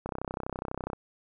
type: click train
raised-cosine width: 1 ms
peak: -19 dBFS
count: 29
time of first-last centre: 0.06-0.932 s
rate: 32.1 Hz
effects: none